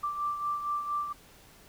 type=beating tone pair; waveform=sine; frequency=1174.7 / 1179 Hz; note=D6 / D6; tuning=0 / +6 cents; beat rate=4.3 Hz; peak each=-30 / -38 dBFS; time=0.03-1.13 s; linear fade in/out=10 ms; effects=pink hiss -56 dBFS RMS until 1.68 s